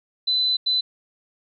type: tone bursts at uneven times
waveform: sine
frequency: 4015 Hz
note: B7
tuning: 28 cents sharp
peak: -18 dBFS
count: 2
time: 0.27-0.57 / 0.66-0.81 s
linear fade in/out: 10 ms
effects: none